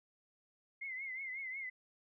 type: tone with vibrato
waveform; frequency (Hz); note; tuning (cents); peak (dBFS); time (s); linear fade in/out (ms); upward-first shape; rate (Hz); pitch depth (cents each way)
sine; 2100; C7; +6; -40; 0.81-1.7; 10; triangle; 5.5; 94
effects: none